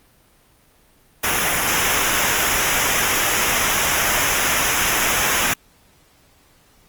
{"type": "noise with comb filter", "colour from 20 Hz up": "pink", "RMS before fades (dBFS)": -19, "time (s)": [1.23, 5.54], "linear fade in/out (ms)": 10, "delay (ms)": 0.23, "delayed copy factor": -0.75, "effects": ["pink hiss -55 dBFS RMS until 6.88 s", "Opus 32 kbps"]}